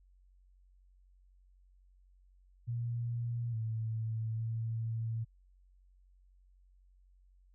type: tone with pitch steps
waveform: sine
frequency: 118.3 / 111.6 / 113.3 Hz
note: A#2 / A2 / A#2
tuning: +26 / +25 / -49 cents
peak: -33 dBFS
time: 2.67-5.25 s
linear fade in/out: 20 ms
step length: 860 ms
effects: added 46 Hz sine -61 dBFS peak until 7.54 s